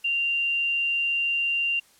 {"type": "tone", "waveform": "sine", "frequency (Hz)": 2777, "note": "F7", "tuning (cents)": -10, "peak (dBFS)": -22, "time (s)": [0.04, 1.8], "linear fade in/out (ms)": 10, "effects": ["white hiss -58 dBFS RMS until 1.99 s", "low-pass 12000 Hz 12 dB/octave"]}